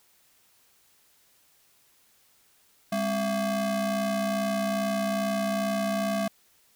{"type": "ring-modulated tone", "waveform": "square", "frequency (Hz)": 233.1, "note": "A#3", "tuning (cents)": 0, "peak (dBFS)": -23, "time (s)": [2.92, 6.28], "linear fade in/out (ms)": 5, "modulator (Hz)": 435, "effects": ["white hiss -63 dBFS RMS until 6.75 s"]}